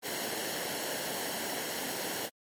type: noise with comb filter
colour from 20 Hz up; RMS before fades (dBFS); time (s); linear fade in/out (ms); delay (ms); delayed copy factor
pink; -35; 0.02-2.3; 50; 0.82; -0.55
effects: high-pass 200 Hz 12 dB/octave + MP3 64 kbps